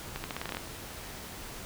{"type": "accelerating click train", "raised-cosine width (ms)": 0.3, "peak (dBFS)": -18, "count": 10, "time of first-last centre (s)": [0.16, 0.57], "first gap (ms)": 80, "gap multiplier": 0.85, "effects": ["pink hiss -43 dBFS RMS until 1.65 s"]}